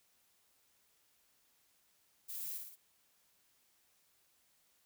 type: noise with echo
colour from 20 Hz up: violet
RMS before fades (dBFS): -44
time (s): 2.28-2.59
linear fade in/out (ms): 20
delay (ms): 57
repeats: 3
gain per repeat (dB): -4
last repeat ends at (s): 2.761
effects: white hiss -73 dBFS RMS until 4.85 s